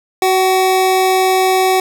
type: tone pair together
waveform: square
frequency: 373.7 / 756.1 Hz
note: F#4 / F#5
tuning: +17 / +37 cents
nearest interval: octave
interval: 1220 cents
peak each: -14 dBFS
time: 0.22-1.8 s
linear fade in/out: 2 ms
effects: none